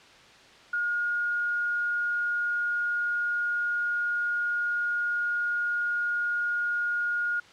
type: tone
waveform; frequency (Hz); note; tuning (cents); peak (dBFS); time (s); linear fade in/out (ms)
sine; 1430; F6; +41; -25; 0.73-7.4; 5
effects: white hiss -52 dBFS RMS until 7.52 s + low-pass 4000 Hz 12 dB/octave